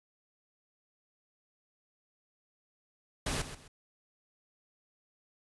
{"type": "noise with echo", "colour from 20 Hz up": "pink", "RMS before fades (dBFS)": -33, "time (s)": [3.26, 3.42], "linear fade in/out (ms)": 5, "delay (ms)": 130, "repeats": 2, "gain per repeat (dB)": -11, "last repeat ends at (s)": 3.68, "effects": ["resampled to 24000 Hz"]}